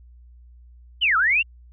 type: linear two-way sweep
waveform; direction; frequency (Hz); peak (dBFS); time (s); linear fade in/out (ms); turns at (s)
sine; down then up; 3136 to 1244.5 to 2845; -16; 1.01-1.43; 20; 1.17
effects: added 60 Hz sine -45 dBFS peak until 1.72 s